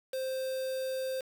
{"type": "tone with quantisation", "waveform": "triangle", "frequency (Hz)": 523.3, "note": "C5", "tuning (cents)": 0, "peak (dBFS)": -30, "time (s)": [0.13, 1.21], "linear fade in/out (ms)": 5, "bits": 7, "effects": []}